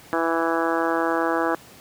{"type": "harmonic tone", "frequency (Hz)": 165.3, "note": "E3", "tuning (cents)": 5, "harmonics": [2, 3, 4, 5, 6, 7, 8, 9, 10], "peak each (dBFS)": [-25, -27, -28, -29, -30, -30, -31, -32, -32], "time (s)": [0.13, 1.55], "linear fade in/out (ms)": 0, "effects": ["pink hiss -47 dBFS RMS until 1.8 s", "high-pass 100 Hz 12 dB/octave"]}